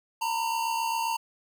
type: tone pair together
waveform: square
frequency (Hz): 912.5 / 980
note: A#5 / B5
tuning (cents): -37 / -14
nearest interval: minor second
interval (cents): 123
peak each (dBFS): -28 / -34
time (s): 0.21-1.17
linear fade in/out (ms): 10
effects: none